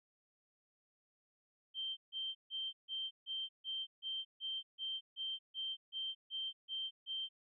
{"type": "tone bursts", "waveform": "sine", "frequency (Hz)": 3136, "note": "G7", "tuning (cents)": 0, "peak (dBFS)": -38, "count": 15, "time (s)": [1.74, 7.29], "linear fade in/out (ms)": 50, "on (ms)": 230, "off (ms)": 150, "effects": []}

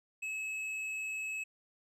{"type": "tone with hard clipping", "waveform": "sine", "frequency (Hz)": 2583, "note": "E7", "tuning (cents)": -36, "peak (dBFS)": -37, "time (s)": [0.22, 1.44], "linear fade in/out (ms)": 10, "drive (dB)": 6, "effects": []}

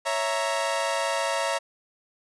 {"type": "chord", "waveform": "sawtooth", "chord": "A# diminished", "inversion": "first", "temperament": "equal", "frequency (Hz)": [554.4, 659.3, 932.3], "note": ["C#5", "E5", "A#5"], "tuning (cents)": [0, 0, 0], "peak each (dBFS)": -25, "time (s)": [0.05, 1.59], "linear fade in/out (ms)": 20, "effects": ["resampled to 24000 Hz"]}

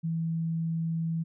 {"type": "tone", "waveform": "sine", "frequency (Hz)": 164, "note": "E3", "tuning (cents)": -9, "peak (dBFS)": -27, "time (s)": [0.03, 1.24], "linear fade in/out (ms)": 20, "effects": []}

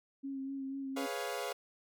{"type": "tone with vibrato", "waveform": "sine", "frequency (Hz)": 271.2, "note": "C#4", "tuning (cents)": -38, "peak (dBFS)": -37, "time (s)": [0.23, 1.07], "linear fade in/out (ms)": 20, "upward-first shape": "sine", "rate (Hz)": 4.1, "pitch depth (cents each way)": 23}
{"type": "chord", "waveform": "sawtooth", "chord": "C# dominant seventh", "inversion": "second", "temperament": "equal", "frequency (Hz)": [415.3, 493.9, 554.4, 698.5], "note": ["G#4", "B4", "C#5", "E#5"], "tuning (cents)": [0, 0, 0, 0], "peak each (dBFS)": -38, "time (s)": [0.96, 1.53], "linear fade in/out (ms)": 10}
{"effects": []}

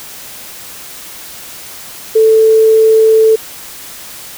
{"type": "tone", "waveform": "sine", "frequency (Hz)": 441.5, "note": "A4", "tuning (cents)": 6, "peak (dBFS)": -4, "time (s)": [2.15, 3.36], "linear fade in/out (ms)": 10, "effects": ["white hiss -30 dBFS RMS until 4.37 s"]}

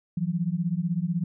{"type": "beating tone pair", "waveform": "sine", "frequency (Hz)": [164.7, 180.7], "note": ["E3", "F#3"], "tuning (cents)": [-1, -41], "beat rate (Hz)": 16, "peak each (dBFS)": -27, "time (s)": [0.17, 1.24], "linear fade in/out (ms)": 5, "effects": []}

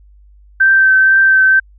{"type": "tone with vibrato", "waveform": "sine", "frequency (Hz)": 1553, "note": "G6", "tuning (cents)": -17, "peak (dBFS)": -6, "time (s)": [0.6, 1.6], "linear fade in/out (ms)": 10, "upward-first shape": "triangle", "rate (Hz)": 2.1, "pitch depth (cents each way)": 19, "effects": ["added 50 Hz sine -41 dBFS peak until 1.78 s"]}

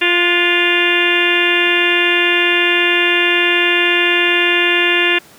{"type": "harmonic tone with a mistuned harmonic", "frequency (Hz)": 349.2, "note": "F4", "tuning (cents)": 0, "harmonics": [1, 2, 3, 4, 5, 6, 7, 8, 9, 10], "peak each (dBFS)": [-18, -27, -26, -25, -17, -21, -18, -17, -28, -24], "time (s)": [0.01, 5.19], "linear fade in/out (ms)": 10, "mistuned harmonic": 4, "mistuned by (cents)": 43, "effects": ["pink hiss -43 dBFS RMS until 5.38 s", "high-pass 150 Hz 12 dB/octave"]}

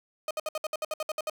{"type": "tone bursts", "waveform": "35% pulse", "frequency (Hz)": 620, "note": "D#5", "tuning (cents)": -6, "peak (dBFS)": -27, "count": 12, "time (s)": [0.28, 1.298], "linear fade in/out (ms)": 2, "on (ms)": 28, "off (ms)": 62, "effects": []}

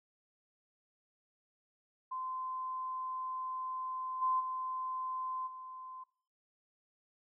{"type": "tone with level steps", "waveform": "sine", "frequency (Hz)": 1033, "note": "C6", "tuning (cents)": -22, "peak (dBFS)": [-37, -29, -36, -45], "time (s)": [2.11, 6.04], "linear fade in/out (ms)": 10, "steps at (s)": [4.21, 4.39, 5.46], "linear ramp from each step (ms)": 20, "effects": ["noise-tail reverb RT60 0.5 s tail -18 dB re dry"]}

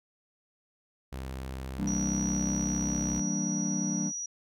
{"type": "tone with pitch glide", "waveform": "sawtooth", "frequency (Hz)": [65.6, 65.11], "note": ["C2", "C2"], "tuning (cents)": [5, -8], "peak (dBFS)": -32, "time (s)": [1.12, 3.21], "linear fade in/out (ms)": 10, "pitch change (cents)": -13, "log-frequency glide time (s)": [1.87, 2.22]}
{"type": "chord", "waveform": "triangle", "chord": "E half-diminished seventh", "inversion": "none", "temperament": "equal", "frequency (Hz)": [164.81, 196, 233.1, 293.7], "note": ["E3", "G3", "Bb3", "D4"], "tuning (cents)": [0, 0, 0, 0], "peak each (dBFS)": [-34, -30, -34, -33], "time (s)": [1.77, 4.12], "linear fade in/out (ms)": 50}
{"type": "tone", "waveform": "sine", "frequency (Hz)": 5810, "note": "F#8", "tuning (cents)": -32, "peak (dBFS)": -33, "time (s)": [1.87, 4.26], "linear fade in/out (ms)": 5}
{"effects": []}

